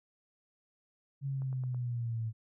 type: exponential sweep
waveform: sine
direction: down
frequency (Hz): 139.4 to 110.4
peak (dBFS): -32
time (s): 1.21-2.33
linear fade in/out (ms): 50
type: click train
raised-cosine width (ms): 1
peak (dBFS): -40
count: 4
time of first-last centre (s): 1.42-1.746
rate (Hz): 9.21
effects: none